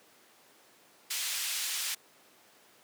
pink band-pass noise, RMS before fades -34 dBFS, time 1.1-1.95 s, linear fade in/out 10 ms, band 2700 to 14000 Hz, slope 12 dB/octave, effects pink hiss -60 dBFS RMS until 2.83 s + high-pass 300 Hz 12 dB/octave

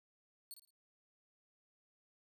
15% pulse tone with echo, 4388 Hz, C#8, 18 cents flat, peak -40 dBFS, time 0.51-0.54 s, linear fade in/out 0 ms, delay 55 ms, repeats 3, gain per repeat -10 dB, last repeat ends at 0.705 s, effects none

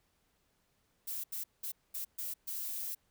violet noise bursts at uneven times, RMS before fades -39 dBFS, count 6, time 1.07-1.24 / 1.32-1.44 / 1.63-1.72 / 1.94-2.05 / 2.18-2.34 / 2.47-2.95 s, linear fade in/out 10 ms, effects pink hiss -75 dBFS RMS until 3.1 s

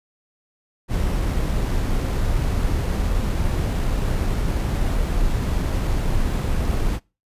brown noise with sample-and-hold, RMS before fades -21 dBFS, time 0.88-7 s, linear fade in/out 50 ms, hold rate 11025 Hz, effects noise-tail reverb RT60 0.3 s tail -25 dB re dry + resampled to 32000 Hz

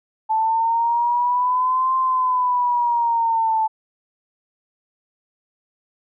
sine linear two-way sweep, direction up then down, 874 to 1046.5 to 874 Hz, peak -16 dBFS, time 0.29-3.68 s, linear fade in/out 20 ms, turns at 1.95 s, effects none

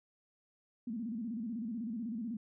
sine tone with vibrato, 227.3 Hz, A#3, 43 cents flat, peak -36 dBFS, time 0.87-2.37 s, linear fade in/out 5 ms, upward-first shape square, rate 16 Hz, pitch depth 120 cents each way, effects none

